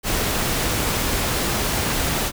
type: noise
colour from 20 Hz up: pink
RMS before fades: -22 dBFS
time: 0.03-2.32 s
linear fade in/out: 50 ms
effects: none